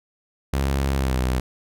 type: tone with pitch glide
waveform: sawtooth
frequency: 68.2 to 63.27 Hz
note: C#2 to B1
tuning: -28 to +43 cents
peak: -16 dBFS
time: 0.53-1.4 s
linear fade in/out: 5 ms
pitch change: -129 cents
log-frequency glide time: 0.94-1.2 s
effects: none